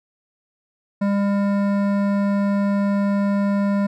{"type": "tone with hard clipping", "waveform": "sine", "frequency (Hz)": 200.7, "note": "G3", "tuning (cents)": 41, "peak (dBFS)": -19, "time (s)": [1.01, 3.87], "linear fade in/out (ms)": 10, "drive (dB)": 14, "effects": []}